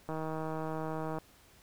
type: click train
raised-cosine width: 1 ms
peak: -24 dBFS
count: 174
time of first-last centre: 0.09-1.185 s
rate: 158 Hz
effects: pink hiss -61 dBFS RMS until 1.62 s